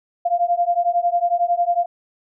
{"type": "beating tone pair", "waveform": "sine", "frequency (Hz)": [691, 702], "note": ["F5", "F5"], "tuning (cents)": [-19, 9], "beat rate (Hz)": 11, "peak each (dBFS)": -19, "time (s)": [0.25, 1.86], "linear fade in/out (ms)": 10, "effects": []}